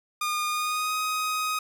sawtooth tone with pitch glide, 1217 to 1254.8 Hz, D#6 to D#6, -39 to +14 cents, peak -22 dBFS, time 0.21-1.59 s, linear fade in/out 5 ms, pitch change +53 cents, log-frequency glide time 0.48-0.95 s, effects 9-bit

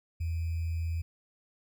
sine tone with sample-and-hold, 82.7 Hz, E2, 6 cents sharp, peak -29 dBFS, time 0.2-1.02 s, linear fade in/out 10 ms, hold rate 2450 Hz, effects none

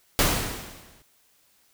pink noise with exponential decay, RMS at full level -18 dBFS, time 0.19-1.02 s, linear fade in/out 0 ms, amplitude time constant 180 ms, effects white hiss -63 dBFS RMS until 1.73 s

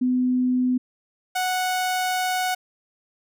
sine / sawtooth tone pair in turn, 252 / 737.9 Hz, B3 / F#5, +35 / -5 cents, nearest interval octave + perfect fifth, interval 1860 cents, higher second, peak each -18 dBFS, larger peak neither, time 0.01-0.78 / 1.35-2.55 s, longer second, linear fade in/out 10 ms, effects none

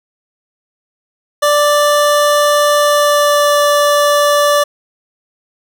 25% pulse tone with pitch glide, 587.3 to 582.6 Hz, D5 to D5, 0 to -14 cents, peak -5 dBFS, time 1.42-4.64 s, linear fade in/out 10 ms, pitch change -14 cents, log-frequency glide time 2.8-3.61 s, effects none

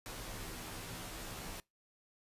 pink noise with comb filter, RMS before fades -45 dBFS, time 0.06-1.6 s, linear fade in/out 0 ms, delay 14 ms, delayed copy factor -0.95, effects noise-tail reverb RT60 0.2 s tail -24 dB re dry + resampled to 32000 Hz

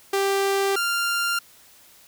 sawtooth tone pair in turn, 393.4 / 1393 Hz, G4 / F6, +6 / -5 cents, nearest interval octave + minor seventh, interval 2189 cents, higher second, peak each -16 / -18 dBFS, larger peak first, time 0.13-0.76 / 0.76-1.39 s, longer neither, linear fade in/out 5 ms, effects white hiss -52 dBFS RMS until 2.07 s

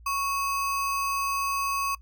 sine tone with sample-and-hold, 1108.7 Hz, C#6, in tune, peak -25 dBFS, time 0.06-1.95 s, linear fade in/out 5 ms, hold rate 3675 Hz, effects noise-tail reverb RT60 0.1 s tail -21 dB re dry + added 58 Hz sine -47 dBFS peak until 2.01 s

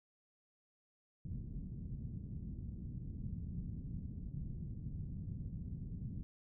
white low-pass noise, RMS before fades -44 dBFS, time 1.25-6.23 s, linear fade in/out 0 ms, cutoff 180 Hz, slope 24 dB/octave, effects none

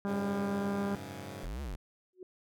harmonic tone, 200 Hz, G3, 35 cents sharp, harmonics 1 / 2 / 3 / 4 / 5 / 6 / 7 / 8, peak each -32 / -38 / -42 / -44 / -46 / -48 / -49 / -50 dBFS, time 0.05-0.95 s, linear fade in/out 0 ms
10% pulse chord, F# suspended second, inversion none, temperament equal, 92.5 / 103.83 / 138.59 Hz, F#2 / G#2 / C#3, 0 / 0 / 0 cents, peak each -37 dBFS, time 0.05-1.48 s, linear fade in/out 50 ms
square linear two-way sweep, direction up then down, 34.65 to 73.42 to 34.65 Hz, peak -37 dBFS, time 1.43-1.76 s, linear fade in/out 10 ms, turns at 1.62 s
sine tone with exponential growth, 367.9 Hz, F#4, 10 cents flat, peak -39 dBFS, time 2.13-2.23 s, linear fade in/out 2 ms, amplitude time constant 20 ms
effects none

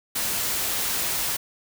white noise, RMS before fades -26 dBFS, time 0.15-1.37 s, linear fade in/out 10 ms, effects none

